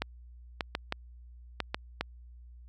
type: clicks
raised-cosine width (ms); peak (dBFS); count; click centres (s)
0.3; -14; 7; 0.02 / 0.608 / 0.751 / 0.924 / 1.603 / 1.745 / 2.01
effects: added 60 Hz sine -48 dBFS peak until 2.68 s